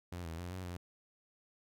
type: tone with pitch steps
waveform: sawtooth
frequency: 88.2 / 81.7 / 88.3 / 92.6 / 88.2 Hz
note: F2 / E2 / F2 / F#2 / F2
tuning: +18 / -15 / +20 / +2 / +18 cents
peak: -37 dBFS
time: 0.12-0.77 s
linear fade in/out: 5 ms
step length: 130 ms
effects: none